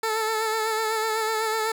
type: tone with vibrato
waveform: 15% pulse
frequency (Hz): 440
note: A4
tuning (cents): 0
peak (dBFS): -17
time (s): 0.03-1.72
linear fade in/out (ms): 5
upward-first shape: sine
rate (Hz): 8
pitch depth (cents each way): 33
effects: none